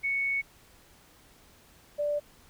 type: tone pair in turn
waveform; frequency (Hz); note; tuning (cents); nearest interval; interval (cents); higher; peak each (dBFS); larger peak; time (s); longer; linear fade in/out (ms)
sine; 2217 / 587.2; C#7 / D5; 0 / 0; octave + major seventh; 2300; first; -26; neither; 0.03-0.42 / 1.98-2.2; first; 20
effects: pink hiss -58 dBFS RMS until 2.49 s